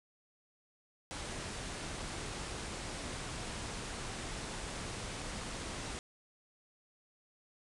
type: low-pass noise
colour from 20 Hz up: pink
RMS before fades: -42 dBFS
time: 1.11-5.99 s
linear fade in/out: 0 ms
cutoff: 10000 Hz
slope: 96 dB/octave
effects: none